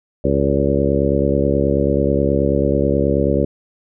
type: harmonic tone with a mistuned harmonic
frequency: 69.3 Hz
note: C#2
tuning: in tune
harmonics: 1 / 2 / 3 / 4 / 5 / 6 / 7 / 8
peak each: -22 / -22 / -22 / -22 / -22 / -22 / -22 / -22 dBFS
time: 0.24-3.45 s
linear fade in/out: 5 ms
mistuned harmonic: 8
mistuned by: +36 cents
effects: none